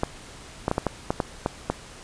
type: clicks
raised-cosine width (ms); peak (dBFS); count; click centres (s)
1; -8; 9; 0.034 / 0.681 / 0.714 / 0.781 / 0.867 / 1.105 / 1.202 / 1.461 / 1.7
effects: pink hiss -44 dBFS RMS until 2.03 s + resampled to 22050 Hz